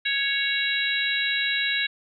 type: harmonic tone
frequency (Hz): 554.4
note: C#5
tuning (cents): 0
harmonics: 3 / 4 / 5 / 6 / 7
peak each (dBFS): -27 / -28 / -30 / -35 / -27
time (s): 0.05-1.87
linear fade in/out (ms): 10
effects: none